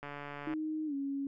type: click train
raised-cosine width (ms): 0.5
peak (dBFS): -28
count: 74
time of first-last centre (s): 0.03-0.537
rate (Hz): 144
type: tone with pitch glide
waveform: sine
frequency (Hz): 311.1 to 277.2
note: D#4 to C#4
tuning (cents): 0 to 0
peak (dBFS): -33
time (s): 0.47-1.27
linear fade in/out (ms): 2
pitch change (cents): -200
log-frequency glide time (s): 0.86-0.94
effects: none